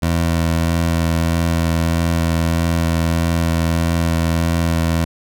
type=tone with vibrato; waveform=20% pulse; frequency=83.1 Hz; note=E2; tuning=15 cents sharp; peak=-10 dBFS; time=0.02-5.05 s; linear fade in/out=10 ms; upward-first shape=sine; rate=1.6 Hz; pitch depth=15 cents each way; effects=none